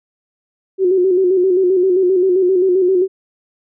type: tone with vibrato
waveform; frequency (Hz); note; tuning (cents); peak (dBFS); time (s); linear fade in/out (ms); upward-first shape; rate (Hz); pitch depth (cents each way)
sine; 370; F#4; 0; -10; 0.78-3.08; 50; square; 7.6; 55
effects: none